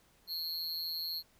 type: tone with amplitude modulation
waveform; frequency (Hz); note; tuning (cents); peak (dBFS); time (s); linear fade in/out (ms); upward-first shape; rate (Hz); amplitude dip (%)
square; 4272; C8; +35; -32; 0.27-1.23; 50; sine; 164; 90
effects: pink hiss -67 dBFS RMS until 1.39 s